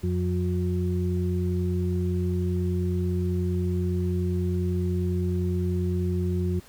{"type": "harmonic tone", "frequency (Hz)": 90, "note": "F#2", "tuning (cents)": -47, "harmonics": [1, 2, 4], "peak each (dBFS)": [-25, -28, -31], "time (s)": [0.03, 6.6], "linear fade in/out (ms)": 10, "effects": ["pink hiss -52 dBFS RMS until 6.68 s"]}